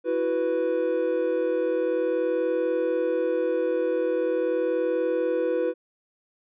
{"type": "chord", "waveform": "triangle", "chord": "E suspended second", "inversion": "none", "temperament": "equal", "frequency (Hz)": [329.6, 370, 493.9], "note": ["E4", "F#4", "B4"], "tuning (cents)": [0, 0, 0], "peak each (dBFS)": [-27, -27, -22], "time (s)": [0.04, 5.74], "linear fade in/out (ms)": 50, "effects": ["resampled to 8000 Hz"]}